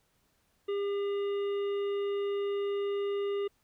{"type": "harmonic tone with a mistuned harmonic", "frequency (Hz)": 402.2, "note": "G4", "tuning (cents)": 44, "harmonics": [1, 3, 5, 7, 9], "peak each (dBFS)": [-29, -45, -51, -50, -57], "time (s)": [0.68, 3.48], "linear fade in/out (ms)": 10, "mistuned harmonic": 7, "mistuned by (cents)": 17, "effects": ["pink hiss -72 dBFS RMS until 3.63 s"]}